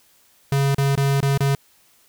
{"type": "tone with dropouts", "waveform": "square", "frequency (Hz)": 138.59, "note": "C#3", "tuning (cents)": 0, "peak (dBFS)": -17, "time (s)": [0.52, 1.55], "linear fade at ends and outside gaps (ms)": 2, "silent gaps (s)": [[0.747, 0.782], [0.954, 0.975], [1.205, 1.227], [1.376, 1.405]], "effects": ["white hiss -57 dBFS RMS until 2.08 s"]}